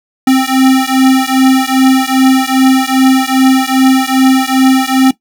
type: beating tone pair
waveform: square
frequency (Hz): 261.6 / 264.1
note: C4 / C4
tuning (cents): 0 / +16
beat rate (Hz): 2.5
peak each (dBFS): -10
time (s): 0.27-5.11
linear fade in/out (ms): 5
effects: noise-tail reverb RT60 0.1 s tail -17 dB re dry